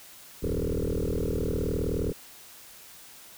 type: tone with frequency modulation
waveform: sine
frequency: 185 Hz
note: F#3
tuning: in tune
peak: -24 dBFS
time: 0.42-2.13 s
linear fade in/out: 20 ms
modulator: 39.4 Hz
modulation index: 7.6
effects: tanh soft clip ceiling -22 dBFS + white hiss -49 dBFS RMS until 3.37 s